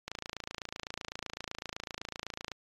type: click train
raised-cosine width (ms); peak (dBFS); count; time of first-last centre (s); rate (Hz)
0.2; -20; 69; 0.08-2.517; 27.9
effects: AAC 32 kbps